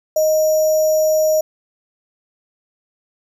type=tone with sample-and-hold; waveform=sine; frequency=622.3 Hz; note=D#5; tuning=in tune; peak=-12 dBFS; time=0.16-1.41 s; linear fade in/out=5 ms; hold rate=6300 Hz; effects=none